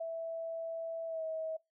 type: tone with pitch glide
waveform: sine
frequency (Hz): 658 to 640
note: E5 to D#5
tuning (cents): -3 to +49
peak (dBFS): -35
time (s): 0-1.57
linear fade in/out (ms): 10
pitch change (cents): -48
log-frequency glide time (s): 1.07-1.23
effects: noise-tail reverb RT60 0.2 s tail -20 dB re dry